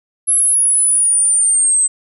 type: linear sweep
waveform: sine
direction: down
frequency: 11010 to 8140 Hz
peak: -10 dBFS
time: 0.27-1.88 s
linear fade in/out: 20 ms
effects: none